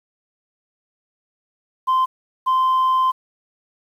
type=tone pair in turn; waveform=sine; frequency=1038 / 1038 Hz; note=C6 / C6; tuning=-14 / -14 cents; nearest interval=unison; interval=0 cents; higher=neither; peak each=-12 dBFS; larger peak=neither; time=1.87-2.06 / 2.46-3.12 s; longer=second; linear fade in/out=20 ms; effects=tanh soft clip ceiling -13 dBFS + 8-bit